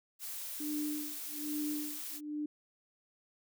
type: noise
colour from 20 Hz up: blue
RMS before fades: -42 dBFS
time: 0.19-2.21 s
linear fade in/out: 50 ms
type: tone with tremolo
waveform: sine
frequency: 298.7 Hz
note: D4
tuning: 29 cents sharp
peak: -33 dBFS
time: 0.6-2.46 s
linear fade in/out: 5 ms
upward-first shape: sine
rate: 1.2 Hz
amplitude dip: 100%
effects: none